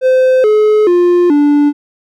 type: tone with pitch steps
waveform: triangle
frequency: 516 / 426.4 / 352.4 / 291.3 Hz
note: C5 / G#4 / F4 / D4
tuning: -24 / +46 / +16 / -14 cents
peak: -4 dBFS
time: 0.01-1.73 s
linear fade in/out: 50 ms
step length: 430 ms
effects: none